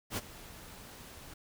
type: noise with ADSR envelope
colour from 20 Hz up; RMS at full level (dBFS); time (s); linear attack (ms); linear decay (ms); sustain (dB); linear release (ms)
pink; -33; 0.1-1.34; 72; 29; -17; 6
effects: none